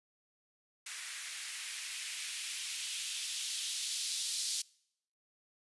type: noise with band-pass filter sweep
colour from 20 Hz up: violet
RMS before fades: -39 dBFS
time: 0.86-4.62 s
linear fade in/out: 5 ms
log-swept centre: 1700 to 4300 Hz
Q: 1.7
effects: noise-tail reverb RT60 0.7 s tail -24 dB re dry + resampled to 24000 Hz